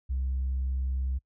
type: tone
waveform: sine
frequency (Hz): 65.41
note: C2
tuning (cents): 0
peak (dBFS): -25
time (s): 0.09-1.19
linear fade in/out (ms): 20
effects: noise-tail reverb RT60 0.1 s tail -26 dB re dry + tanh soft clip ceiling -24 dBFS